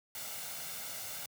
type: noise with comb filter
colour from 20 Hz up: white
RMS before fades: -42 dBFS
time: 0.15-1.26 s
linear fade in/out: 2 ms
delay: 1.4 ms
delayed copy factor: +0.55
effects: high-pass 100 Hz 12 dB/octave

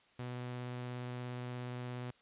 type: tone with vibrato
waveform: sawtooth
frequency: 123.7 Hz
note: B2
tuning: 3 cents sharp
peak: -36 dBFS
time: 0.19-2.11 s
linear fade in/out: 5 ms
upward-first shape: sine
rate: 17 Hz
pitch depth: 9 cents each way
effects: white hiss -67 dBFS RMS until 2.21 s + resampled to 8000 Hz

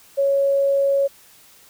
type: tone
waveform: sine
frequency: 554.4 Hz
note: C#5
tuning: in tune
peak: -15 dBFS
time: 0.17-1.08 s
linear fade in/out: 20 ms
effects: white hiss -50 dBFS RMS until 1.69 s

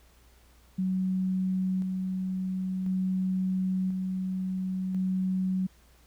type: tone with tremolo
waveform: sine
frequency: 186.9 Hz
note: F#3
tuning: 18 cents sharp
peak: -25 dBFS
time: 0.78-5.67 s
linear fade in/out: 10 ms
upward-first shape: square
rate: 0.48 Hz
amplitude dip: 30%
effects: added 60 Hz sine -58 dBFS peak until 6.06 s + pink hiss -62 dBFS RMS until 6.06 s

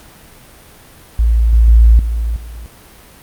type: tone with level steps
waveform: sine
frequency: 56.6 Hz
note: A1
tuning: 50 cents sharp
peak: -8 / -5 / -3 / -14 / -26 dBFS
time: 1.19-2.66 s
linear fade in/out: 0 ms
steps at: 1.53 / 1.68 / 1.99 / 2.36 s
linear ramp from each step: 2 ms
effects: pink hiss -41 dBFS RMS until 3.22 s + Opus 48 kbps

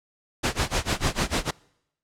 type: noise with tremolo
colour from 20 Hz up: pink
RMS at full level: -22 dBFS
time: 0.43-1.51 s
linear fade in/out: 10 ms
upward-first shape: sine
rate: 6.7 Hz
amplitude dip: 95%
effects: noise-tail reverb RT60 0.8 s tail -25 dB re dry + low-pass 8000 Hz 12 dB/octave

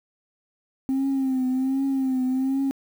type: tone with vibrato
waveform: sine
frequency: 264 Hz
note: C4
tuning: 16 cents sharp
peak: -19 dBFS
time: 0.89-2.71 s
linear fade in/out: 0 ms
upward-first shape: triangle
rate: 1.3 Hz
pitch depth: 65 cents each way
effects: tanh soft clip ceiling -18 dBFS + 8-bit

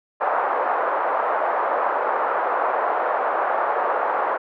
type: band-pass noise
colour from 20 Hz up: pink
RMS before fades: -22 dBFS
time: 0.2-4.38 s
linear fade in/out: 20 ms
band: 560 to 1300 Hz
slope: 24 dB/octave
effects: none

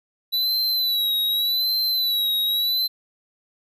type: tone with vibrato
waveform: square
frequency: 3951 Hz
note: B7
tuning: in tune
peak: -20 dBFS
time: 0.32-2.88 s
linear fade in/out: 20 ms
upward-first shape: sine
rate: 0.85 Hz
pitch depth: 68 cents each way
effects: none

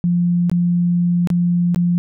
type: tone with dropouts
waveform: sine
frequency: 174.61 Hz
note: F3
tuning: in tune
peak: -13 dBFS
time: 0.04-1.98 s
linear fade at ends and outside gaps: 0 ms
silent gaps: 0.497-0.515 / 1.273-1.302 / 1.746-1.76 s
effects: none

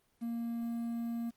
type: tone with quantisation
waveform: triangle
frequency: 233.1 Hz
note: A#3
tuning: in tune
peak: -32 dBFS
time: 0.21-1.31 s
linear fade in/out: 20 ms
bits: 10
effects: pink hiss -73 dBFS RMS until 1.36 s + Opus 32 kbps

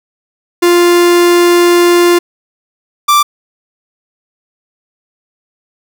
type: tone pair in turn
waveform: 45% pulse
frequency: 349.2 / 1174.6 Hz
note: F4 / D6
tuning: 0 / 0 cents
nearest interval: octave + major sixth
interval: 2100 cents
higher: second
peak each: -5 dBFS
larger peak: neither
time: 0.62-2.19 / 3.08-3.23 s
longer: first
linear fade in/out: 10 ms
effects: none

